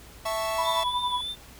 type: chord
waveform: 45% pulse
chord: A major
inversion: second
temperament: equal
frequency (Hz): 659.3 / 880 / 1108.7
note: E5 / A5 / C#6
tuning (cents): 0 / 0 / 0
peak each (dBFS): -29 / -34 / -32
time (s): 0.25-0.84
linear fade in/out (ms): 10
type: tone with tremolo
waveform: sine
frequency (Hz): 987.8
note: B5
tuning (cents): 0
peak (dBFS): -23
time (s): 0.58-1.21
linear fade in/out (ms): 5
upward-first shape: sine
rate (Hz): 11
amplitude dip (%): 70
type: tone with vibrato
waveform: triangle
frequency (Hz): 3498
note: A7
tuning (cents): -11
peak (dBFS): -29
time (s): 0.62-1.36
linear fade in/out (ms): 50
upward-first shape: triangle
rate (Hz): 3.2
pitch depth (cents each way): 46
effects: added 60 Hz sine -50 dBFS peak until 1.59 s + pink hiss -49 dBFS RMS until 1.59 s